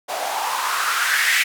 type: noise with band-pass filter sweep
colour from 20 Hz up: blue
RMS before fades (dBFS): -21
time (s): 0.08-1.44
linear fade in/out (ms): 20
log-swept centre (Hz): 630 to 2100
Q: 4.4
effects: none